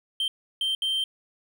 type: tone bursts at uneven times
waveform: triangle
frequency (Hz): 3136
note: G7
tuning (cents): 0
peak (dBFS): -22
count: 3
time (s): 0.2-0.28 / 0.61-0.75 / 0.82-1.04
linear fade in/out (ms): 2
effects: none